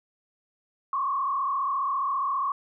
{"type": "tone with frequency modulation", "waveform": "sine", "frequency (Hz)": 1101, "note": "C#6", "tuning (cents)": -12, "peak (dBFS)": -24, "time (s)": [0.93, 2.52], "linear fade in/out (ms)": 2, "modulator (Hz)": 34.8, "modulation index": 1.5, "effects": []}